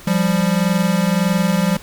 square tone pair together, 174.3 / 196 Hz, F3 / G3, -3 / 0 cents, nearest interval major second, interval 203 cents, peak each -18 dBFS, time 0.07-1.77 s, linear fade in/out 5 ms, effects pink hiss -40 dBFS RMS until 1.82 s

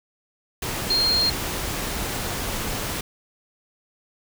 sine tone in noise, 4215 Hz, C8, 12 cents sharp, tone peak -18 dBFS, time 0.9-1.3 s, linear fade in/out 5 ms, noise pink, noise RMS -28 dBFS, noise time 0.62-3.01 s, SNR +7 dB, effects none

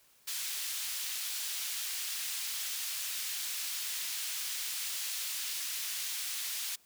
pink high-pass noise, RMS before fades -37 dBFS, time 0.27-6.76 s, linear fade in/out 10 ms, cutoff 3100 Hz, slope 12 dB/octave, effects white hiss -65 dBFS RMS until 6.85 s

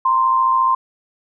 sine tone pair together, 932.3 / 1046.5 Hz, A#5 / C6, 0 / 0 cents, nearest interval major second, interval 200 cents, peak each -21 / -13 dBFS, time 0.05-0.75 s, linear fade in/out 5 ms, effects none

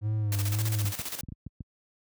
triangle tone with vibrato, 104.2 Hz, G#2, 6 cents sharp, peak -23 dBFS, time 0.01-0.93 s, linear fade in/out 50 ms, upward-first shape sine, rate 1.9 Hz, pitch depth 67 cents each way
white noise with tremolo, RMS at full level -34 dBFS, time 0.32-1.21 s, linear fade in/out 2 ms, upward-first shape square, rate 15 Hz, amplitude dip 65%
clicks, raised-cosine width 5 ms, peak -25 dBFS, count 7, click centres 0.849 / 0.995 / 1.235 / 1.287 / 1.322 / 1.466 / 1.607 s
effects high-pass 60 Hz 12 dB/octave

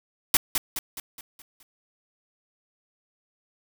white noise with echo, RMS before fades -18 dBFS, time 0.34-0.37 s, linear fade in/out 2 ms, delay 210 ms, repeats 6, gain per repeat -6 dB, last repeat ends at 1.63 s, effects none

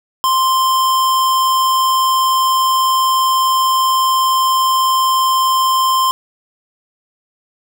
square tone, 1046.5 Hz, C6, in tune, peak -12 dBFS, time 0.24-6.11 s, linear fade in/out 0 ms, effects none

